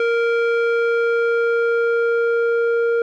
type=tone with low-pass filter sweep; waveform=square; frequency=466.2 Hz; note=A#4; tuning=in tune; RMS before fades=-18 dBFS; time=0-3.02 s; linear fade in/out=2 ms; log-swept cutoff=2100 to 1100 Hz; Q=1.5; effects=none